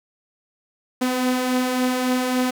sawtooth beating tone pair, 250 / 253.6 Hz, B3 / B3, +21 / +46 cents, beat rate 3.6 Hz, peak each -24 / -16 dBFS, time 1.01-2.51 s, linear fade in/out 10 ms, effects 8-bit

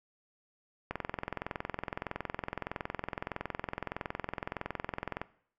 click train, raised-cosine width 0.5 ms, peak -19 dBFS, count 94, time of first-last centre 0.91-5.216 s, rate 21.6 Hz, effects noise-tail reverb RT60 0.6 s tail -19 dB re dry

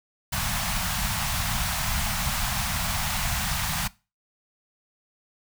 pink band-stop noise, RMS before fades -27 dBFS, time 0.32-3.88 s, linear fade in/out 10 ms, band 210 to 680 Hz, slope 48 dB/octave, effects noise-tail reverb RT60 0.3 s tail -21 dB re dry

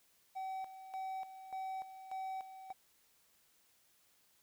triangle tone with tremolo, 762 Hz, G5, 49 cents flat, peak -37 dBFS, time 0.35-2.73 s, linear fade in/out 20 ms, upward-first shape square, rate 1.7 Hz, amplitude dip 70%, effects white hiss -71 dBFS RMS until 4.42 s

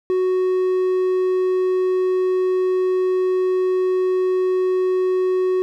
triangle tone, 370 Hz, F#4, in tune, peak -14 dBFS, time 0.1-5.62 s, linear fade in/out 0 ms, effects none

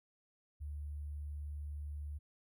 sine tone with sample-and-hold, 73.42 Hz, D2, in tune, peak -40 dBFS, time 0.6-2.19 s, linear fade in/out 20 ms, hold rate 11025 Hz, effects none

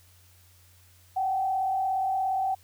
sine tone with frequency modulation, 764 Hz, G5, 45 cents flat, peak -24 dBFS, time 1.16-2.55 s, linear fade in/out 10 ms, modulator 37.1 Hz, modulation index 0.59, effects added 90 Hz sine -57 dBFS peak until 2.63 s + white hiss -60 dBFS RMS until 2.63 s

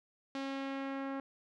sawtooth tone with low-pass filter sweep, 272.1 Hz, C#4, 32 cents flat, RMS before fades -39 dBFS, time 0.35-1.2 s, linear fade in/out 2 ms, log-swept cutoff 4400 to 1500 Hz, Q 1.1, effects none

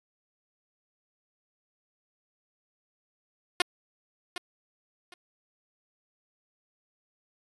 5% pulse tone with echo, 357.5 Hz, F4, 41 cents sharp, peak -9 dBFS, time 3.6-3.62 s, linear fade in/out 2 ms, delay 760 ms, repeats 2, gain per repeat -13 dB, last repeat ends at 5.14 s, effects resampled to 24000 Hz

